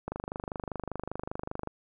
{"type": "click train", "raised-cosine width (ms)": 1, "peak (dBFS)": -20, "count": 41, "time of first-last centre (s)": [0.08, 1.674], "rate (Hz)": 25.1, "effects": []}